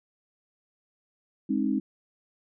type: chord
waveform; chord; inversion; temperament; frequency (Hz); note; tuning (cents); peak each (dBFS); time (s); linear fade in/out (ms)
sine; Ab major; none; equal with one note detuned; 207.7 / 266 / 311.1; Ab3 / C4 / Eb4; 0 / +29 / 0; -28 / -27 / -29; 1.49-1.8; 10
effects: none